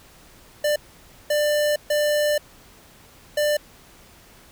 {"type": "tone bursts at uneven times", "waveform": "square", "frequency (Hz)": 594, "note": "D5", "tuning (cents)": 20, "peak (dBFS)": -19, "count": 4, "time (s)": [[0.64, 0.76], [1.3, 1.76], [1.9, 2.38], [3.37, 3.57]], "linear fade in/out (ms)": 5, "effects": ["pink hiss -50 dBFS RMS until 4.51 s"]}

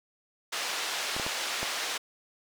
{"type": "band-pass noise", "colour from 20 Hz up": "white", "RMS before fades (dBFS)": -33, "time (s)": [0.52, 1.98], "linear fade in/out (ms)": 10, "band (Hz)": [520, 4800], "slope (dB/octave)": 12}
{"type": "clicks", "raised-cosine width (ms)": 1, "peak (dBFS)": -19, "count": 4, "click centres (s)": [1.165, 1.198, 1.265, 1.63]}
{"effects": []}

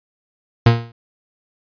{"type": "tone with exponential decay", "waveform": "40% pulse", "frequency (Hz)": 116.54, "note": "A#2", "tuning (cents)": 0, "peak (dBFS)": -5, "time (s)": [0.66, 0.92], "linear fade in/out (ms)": 5, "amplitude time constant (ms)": 56, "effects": ["resampled to 11025 Hz"]}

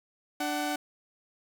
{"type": "tone pair together", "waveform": "sawtooth", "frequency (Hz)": [295, 751], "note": ["D4", "F#5"], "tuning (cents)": [8, 26], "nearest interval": "octave + major third", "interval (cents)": 1618, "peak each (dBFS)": -28, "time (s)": [0.4, 0.76], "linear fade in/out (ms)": 5, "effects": []}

